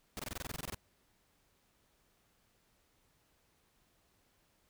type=noise bursts; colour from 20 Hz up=pink; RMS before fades=-41 dBFS; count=13; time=0.17-0.745 s; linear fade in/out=0 ms; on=23 ms; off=23 ms; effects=pink hiss -73 dBFS RMS until 4.69 s